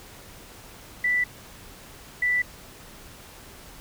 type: tone pair in turn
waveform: sine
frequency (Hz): 1975.5 / 1975.5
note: B6 / B6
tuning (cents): 0 / 0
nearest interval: unison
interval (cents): 0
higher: neither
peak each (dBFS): -20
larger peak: neither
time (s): 1.04-1.24 / 2.22-2.42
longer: neither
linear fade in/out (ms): 5
effects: pink hiss -46 dBFS RMS until 3.8 s